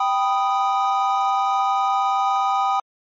triangle chord, G augmented, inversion none, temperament equal, 784 / 987.8 / 1244.5 Hz, G5 / B5 / D#6, 0 / 0 / 0 cents, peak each -18 / -23 / -20 dBFS, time 0-2.8 s, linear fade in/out 5 ms, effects MP3 32 kbps

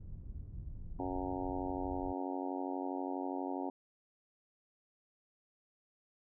pink low-pass noise, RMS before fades -45 dBFS, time 0-2.13 s, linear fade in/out 10 ms, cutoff 110 Hz, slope 12 dB/octave
harmonic tone, 92.3 Hz, F#2, 4 cents flat, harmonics 3 / 4 / 5 / 6 / 7 / 8 / 9 / 10, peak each -39 / -43 / -49 / -48 / -48 / -44 / -46 / -47 dBFS, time 0.99-3.7 s, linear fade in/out 5 ms
effects none

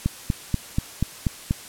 click train, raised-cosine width 5 ms, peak -8 dBFS, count 7, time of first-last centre 0.06-1.509 s, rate 4.14 Hz, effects white hiss -41 dBFS RMS until 1.68 s + low-pass 12000 Hz 12 dB/octave

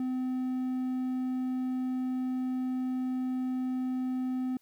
triangle tone, 255.8 Hz, C4, 39 cents flat, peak -27 dBFS, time 0-4.57 s, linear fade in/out 2 ms, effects white hiss -70 dBFS RMS until 4.61 s

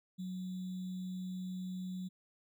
sine tone with sample-and-hold, 184.3 Hz, F#3, 7 cents flat, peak -38 dBFS, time 0.18-2.09 s, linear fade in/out 20 ms, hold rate 3675 Hz, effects none

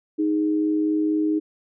sine tone pair together, 311.1 / 415.3 Hz, D#4 / G#4, 0 / 0 cents, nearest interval perfect fourth, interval 500 cents, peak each -19 / -29 dBFS, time 0.18-1.4 s, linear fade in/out 20 ms, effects none

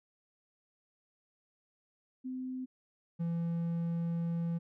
sine / triangle tone pair in turn, 256.9 / 168.45 Hz, C4 / E3, -32 / +38 cents, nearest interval perfect fifth, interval 730 cents, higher first, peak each -36 / -29 dBFS, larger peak second, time 2.24-2.66 / 3.19-4.59 s, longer second, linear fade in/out 20 ms, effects none

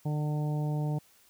harmonic tone, 150 Hz, D3, 37 cents sharp, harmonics 1 / 2 / 3 / 4 / 5 / 6, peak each -28 / -39 / -43 / -44 / -44 / -47 dBFS, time 0.05-0.99 s, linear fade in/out 10 ms, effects white hiss -62 dBFS RMS until 1.29 s

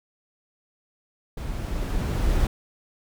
brown noise with level ramp, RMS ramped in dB -31 to -21 dBFS, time 1.37-2.47 s, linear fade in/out 5 ms, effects none

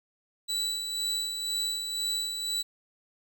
35% pulse tone with tremolo, 3951 Hz, B7, in tune, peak -25 dBFS, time 0.48-2.63 s, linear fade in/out 20 ms, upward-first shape sine, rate 2 Hz, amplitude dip 45%, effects none

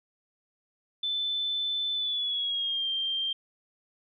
sine tone with pitch glide, 3520 to 3172 Hz, A7 to G7, 0 to +20 cents, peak -27 dBFS, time 1.03-3.33 s, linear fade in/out 5 ms, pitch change -180 cents, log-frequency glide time 1.94-2.88 s, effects none

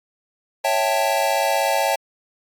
square chord, A dominant seventh, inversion first, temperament equal, 554.4 / 659.3 / 784 / 880 Hz, C#5 / E5 / G5 / A5, 0 / 0 / 0 / 0 cents, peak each -24 dBFS, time 0.64-1.96 s, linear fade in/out 10 ms, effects AAC 64 kbps

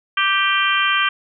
harmonic tone with a mistuned harmonic, 391.5 Hz, G4, 2 cents flat, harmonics 3 / 4 / 5 / 6 / 7 / 8, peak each -20 / -20 / -26 / -23 / -25 / -22 dBFS, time 0.17-1.09 s, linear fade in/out 5 ms, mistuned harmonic 6, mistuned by +22 cents, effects none

